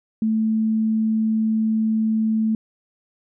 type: tone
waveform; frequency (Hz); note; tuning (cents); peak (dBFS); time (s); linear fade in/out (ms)
sine; 220; A3; 0; -17; 0.22-2.55; 2
effects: none

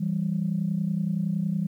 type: tone pair together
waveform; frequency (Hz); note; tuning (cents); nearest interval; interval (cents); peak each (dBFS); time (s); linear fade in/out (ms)
sine; 165.26 / 196; E3 / G3; +5 / 0; minor third; 295; -26; 0-1.67; 10
effects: tanh soft clip ceiling -16 dBFS + 10-bit

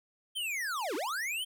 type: linear two-way sweep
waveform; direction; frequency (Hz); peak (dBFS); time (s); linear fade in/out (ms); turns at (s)
square; down then up; 3200 to 277.2 to 3200; -33; 0.35-1.45; 20; 0.95
effects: none

